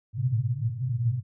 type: band-pass noise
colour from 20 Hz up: white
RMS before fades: -27 dBFS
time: 0.13-1.23 s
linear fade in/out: 50 ms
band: 110 to 130 Hz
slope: 96 dB/octave
effects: none